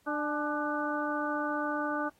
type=harmonic tone with a mistuned harmonic; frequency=297.6 Hz; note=D4; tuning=23 cents sharp; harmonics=1 / 2 / 3 / 4 / 5; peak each=-34 / -36 / -37 / -36 / -36 dBFS; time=0.06-2.1 s; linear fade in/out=20 ms; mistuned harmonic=3; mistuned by=-50 cents; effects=pink hiss -68 dBFS RMS until 2.19 s + AAC 48 kbps